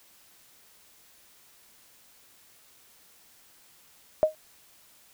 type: tone with exponential decay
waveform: sine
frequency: 622.3 Hz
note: D#5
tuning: in tune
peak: -13 dBFS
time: 4.23-4.35 s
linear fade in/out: 0 ms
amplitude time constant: 25 ms
effects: white hiss -58 dBFS RMS until 5.13 s